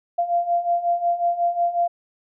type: beating tone pair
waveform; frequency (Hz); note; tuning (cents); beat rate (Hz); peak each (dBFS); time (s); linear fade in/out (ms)
sine; 689 / 694.5; F5 / F5; -24 / -10; 5.5; -24 / -20; 0.18-1.88; 10
effects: none

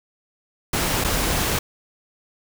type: noise with dropouts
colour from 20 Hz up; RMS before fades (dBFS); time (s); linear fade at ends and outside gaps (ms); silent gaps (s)
pink; -22; 0.73-1.59; 5; 1.041-1.045
effects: none

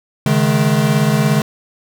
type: chord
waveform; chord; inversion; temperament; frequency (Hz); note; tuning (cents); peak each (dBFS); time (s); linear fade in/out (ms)
square; C# suspended second; none; equal with one note detuned; 138.59 / 155.56 / 212.4; C#3 / D#3 / G#3; 0 / 0 / +39; -17; 0.26-1.42; 2
effects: none

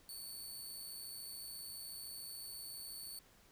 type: tone with amplitude modulation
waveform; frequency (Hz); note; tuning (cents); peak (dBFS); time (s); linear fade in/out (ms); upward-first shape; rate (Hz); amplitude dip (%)
15% pulse; 4473; C#8; +15; -38; 0.09-3.19; 2; sine; 128; 35
effects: pink hiss -66 dBFS RMS until 3.51 s

